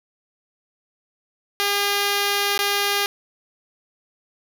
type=tone with dropouts; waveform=5% pulse; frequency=404.4 Hz; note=G#4; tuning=46 cents flat; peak=-8 dBFS; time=1.6-3.06 s; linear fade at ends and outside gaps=0 ms; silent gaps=2.577-2.591 s; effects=none